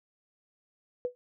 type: tone with exponential decay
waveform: sine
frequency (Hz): 493.9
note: B4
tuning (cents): 0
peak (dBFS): -24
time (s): 1.05-1.15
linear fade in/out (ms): 0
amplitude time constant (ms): 21
effects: none